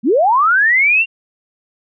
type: linear sweep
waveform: sine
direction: up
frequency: 191.2 to 2794 Hz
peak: -9 dBFS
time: 0.03-1.06 s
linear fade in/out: 50 ms
effects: none